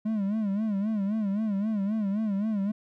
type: tone with vibrato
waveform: triangle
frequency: 207.7 Hz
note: G#3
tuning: in tune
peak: -23 dBFS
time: 0.05-2.72 s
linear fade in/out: 10 ms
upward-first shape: sine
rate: 3.8 Hz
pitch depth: 120 cents each way
effects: none